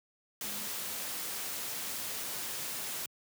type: tone in noise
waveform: sine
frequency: 207.7 Hz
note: G#3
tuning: in tune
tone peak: -49 dBFS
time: 0.44-0.67 s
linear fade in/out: 2 ms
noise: white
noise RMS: -38 dBFS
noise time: 0.41-3.06 s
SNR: -14 dB
effects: high-pass 100 Hz 12 dB/octave